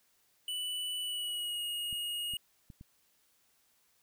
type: tone with pitch glide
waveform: square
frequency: 2972 to 2872 Hz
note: F#7 to F7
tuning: +7 to +48 cents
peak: -35 dBFS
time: 0.48-2.37 s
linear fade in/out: 2 ms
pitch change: -59 cents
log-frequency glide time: 1.01-1.63 s
type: clicks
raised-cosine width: 5 ms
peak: -37 dBFS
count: 4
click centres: 1.928 / 2.337 / 2.702 / 2.811 s
effects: white hiss -71 dBFS RMS until 4.02 s